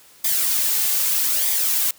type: noise with flanger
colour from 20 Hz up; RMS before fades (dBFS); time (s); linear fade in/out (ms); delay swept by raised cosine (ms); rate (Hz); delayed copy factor
blue; -20; 0.24-1.91; 5; 0.71 to 3.11; 0.8; -0.55
effects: white hiss -50 dBFS RMS until 1.98 s + high-pass 60 Hz 12 dB/octave